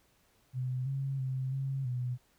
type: tone with pitch steps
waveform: sine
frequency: 127.6 / 136.2 / 131 / 135.3 / 124.4 Hz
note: C3 / C#3 / C3 / C#3 / B2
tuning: -43 / -30 / +2 / -42 / +13 cents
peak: -31 dBFS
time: 0.53-2.18 s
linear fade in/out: 50 ms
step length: 330 ms
effects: pink hiss -69 dBFS RMS until 2.38 s